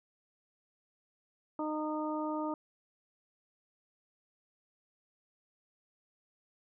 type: harmonic tone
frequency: 306.8 Hz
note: D#4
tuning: 24 cents flat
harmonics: 1 / 2 / 3 / 4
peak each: -35 / -39 / -39 / -42 dBFS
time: 1.59-2.54 s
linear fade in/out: 2 ms
effects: none